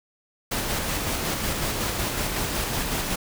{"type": "noise with tremolo", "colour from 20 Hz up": "pink", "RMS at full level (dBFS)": -26, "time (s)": [0.51, 3.16], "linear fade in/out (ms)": 10, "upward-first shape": "square", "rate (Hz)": 5.4, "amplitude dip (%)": 25, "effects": []}